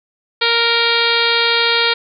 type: harmonic tone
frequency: 466.2 Hz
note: A#4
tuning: in tune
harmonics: 1 / 2 / 3 / 4 / 5 / 6 / 7 / 8 / 9 / 10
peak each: -21 / -23 / -20 / -23 / -20 / -25 / -21 / -20 / -21 / -26 dBFS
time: 0.41-1.94 s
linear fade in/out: 10 ms
effects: none